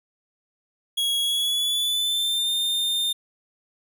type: tone with pitch glide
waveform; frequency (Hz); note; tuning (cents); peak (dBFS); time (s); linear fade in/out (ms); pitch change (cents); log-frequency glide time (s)
45% pulse; 3322 to 3623; G#7 to A7; 0 to +50; -21; 0.97-3.13; 10; +150; 1.2-2.51
effects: none